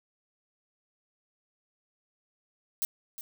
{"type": "noise with echo", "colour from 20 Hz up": "violet", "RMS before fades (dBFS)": -29, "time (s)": [2.82, 2.85], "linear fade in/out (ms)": 0, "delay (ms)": 360, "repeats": 1, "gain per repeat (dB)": -12, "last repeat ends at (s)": 3.21, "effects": []}